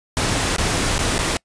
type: noise with dropouts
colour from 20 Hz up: pink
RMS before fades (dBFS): -20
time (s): 0.17-1.37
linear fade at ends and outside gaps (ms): 0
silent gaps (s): 0.563-0.583 / 0.981-0.991 / 1.181-1.19
effects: noise-tail reverb RT60 0.1 s tail -25 dB re dry + resampled to 22050 Hz